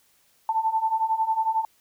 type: beating tone pair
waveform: sine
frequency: 880 / 891 Hz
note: A5 / A5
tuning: 0 / +22 cents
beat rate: 11 Hz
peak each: -26 / -23 dBFS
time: 0.49-1.65 s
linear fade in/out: 2 ms
effects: white hiss -63 dBFS RMS until 1.8 s